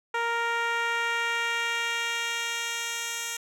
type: tone with band-pass filter sweep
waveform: 10% pulse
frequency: 466.2 Hz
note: A#4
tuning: in tune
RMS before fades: -29 dBFS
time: 0.14-3.37 s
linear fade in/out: 5 ms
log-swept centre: 980 to 6900 Hz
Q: 0.79
effects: none